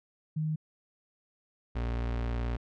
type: tone pair in turn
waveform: sine / 35% pulse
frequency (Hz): 155.56 / 58.96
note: D#3 / A#1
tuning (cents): 0 / +20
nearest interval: octave + perfect fourth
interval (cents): 1680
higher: first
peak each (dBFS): -28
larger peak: neither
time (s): 0.36-0.56 / 1.75-2.57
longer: second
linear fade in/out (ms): 10
effects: low-pass 3000 Hz 12 dB/octave